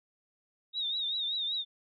sine tone with vibrato, 3729 Hz, A#7, in tune, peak -30 dBFS, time 0.73-1.65 s, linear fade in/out 50 ms, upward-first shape triangle, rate 5.2 Hz, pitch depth 100 cents each way, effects none

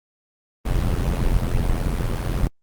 brown noise with amplitude modulation, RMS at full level -17 dBFS, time 0.65-2.48 s, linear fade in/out 10 ms, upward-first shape sine, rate 87 Hz, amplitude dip 75%, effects Opus 32 kbps

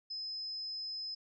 sine tone, 5100 Hz, D#8, 42 cents sharp, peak -38 dBFS, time 0.1-1.15 s, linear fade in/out 10 ms, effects none

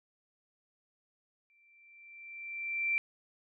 sine tone with exponential growth, 2349 Hz, D7, in tune, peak -26 dBFS, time 1.5-2.98 s, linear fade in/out 0 ms, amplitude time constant 320 ms, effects none

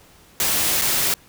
white noise with dropouts, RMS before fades -20 dBFS, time 0.4-1.14 s, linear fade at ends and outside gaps 1 ms, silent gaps 0.814-0.819 s, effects pink hiss -51 dBFS RMS until 1.28 s

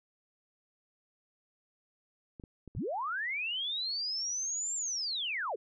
clicks, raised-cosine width 3 ms, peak -33 dBFS, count 4, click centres 2.398 / 2.438 / 2.677 / 2.751 s
sine linear two-way sweep, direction up then down, 51.91 to 7459 to 344.3 Hz, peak -32 dBFS, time 2.76-5.56 s, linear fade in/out 10 ms, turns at 4.75 s
effects none

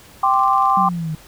sine chord, G suspended fourth, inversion none, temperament just, 784 / 1045.3 / 1176 Hz, G5 / C6 / D6, 0 / -2 / +2 cents, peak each -17 dBFS, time 0.23-0.89 s, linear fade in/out 5 ms
clicks, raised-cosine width 0.2 ms, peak -24 dBFS, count 9, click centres 0.339 / 0.394 / 0.435 / 0.48 / 0.534 / 0.581 / 0.624 / 0.656 / 0.699 s
sine exponential sweep, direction down, 191.4 to 153.7 Hz, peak -21 dBFS, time 0.77-1.15 s, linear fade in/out 2 ms
effects pink hiss -45 dBFS RMS until 1.27 s

